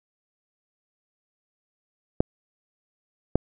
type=clicks; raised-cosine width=2 ms; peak=-5 dBFS; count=2; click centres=2.205 / 3.356 s; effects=none